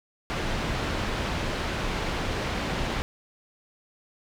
pink low-pass noise, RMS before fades -29 dBFS, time 0.3-3.02 s, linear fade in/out 0 ms, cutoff 3700 Hz, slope 12 dB/octave, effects none

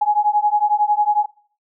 sine beating tone pair, 830.6 / 841.6 Hz, G#5 / G#5, 0 / +23 cents, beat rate 11 Hz, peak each -17 dBFS, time 0.01-1.26 s, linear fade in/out 10 ms, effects noise-tail reverb RT60 0.5 s tail -22 dB re dry

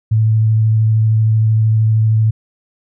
sine tone with vibrato, 110 Hz, A2, in tune, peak -9 dBFS, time 0.11-2.31 s, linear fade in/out 10 ms, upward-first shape triangle, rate 13 Hz, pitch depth 15 cents each way, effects none

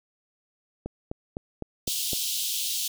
click train, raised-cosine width 2 ms, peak -19 dBFS, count 6, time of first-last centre 0.86-2.132 s, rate 3.93 Hz
pink high-pass noise, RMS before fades -29 dBFS, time 1.87-2.88 s, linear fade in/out 5 ms, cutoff 3000 Hz, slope 48 dB/octave
effects none

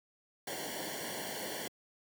pink noise with comb filter, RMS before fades -40 dBFS, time 0.47-1.68 s, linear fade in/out 5 ms, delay 0.79 ms, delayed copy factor -0.9, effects high-pass 150 Hz 12 dB/octave

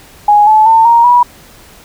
sine tone with pitch steps, 830.6 / 863.9 / 898.5 / 934.5 / 971.9 Hz, G#5 / A5 / A5 / A#5 / B5, 0 / -32 / +36 / +4 / -28 cents, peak -3 dBFS, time 0.28-1.23 s, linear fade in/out 5 ms, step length 190 ms, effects pink hiss -39 dBFS RMS until 1.84 s

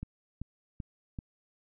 click train, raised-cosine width 5 ms, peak -25 dBFS, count 4, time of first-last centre 0.03-1.188 s, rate 2.59 Hz, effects none

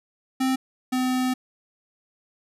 square tone pair in turn, 261.6 / 255.2 Hz, C4 / C4, 0 / -43 cents, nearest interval unison, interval 43 cents, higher first, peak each -21 / -22 dBFS, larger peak first, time 0.4-0.56 / 0.92-1.34 s, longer second, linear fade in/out 10 ms, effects resampled to 32000 Hz

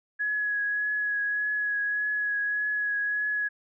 sine tone with vibrato, 1678 Hz, G#6, 17 cents sharp, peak -25 dBFS, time 0.19-3.49 s, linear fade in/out 20 ms, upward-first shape triangle, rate 1.7 Hz, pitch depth 19 cents each way, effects none

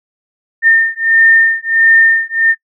sine beating tone pair, 1813 / 1814.5 Hz, A#6 / A#6, -49 / -47 cents, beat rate 1.5 Hz, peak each -10 dBFS, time 0.62-2.55 s, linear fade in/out 50 ms, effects noise-tail reverb RT60 0.1 s tail -23 dB re dry

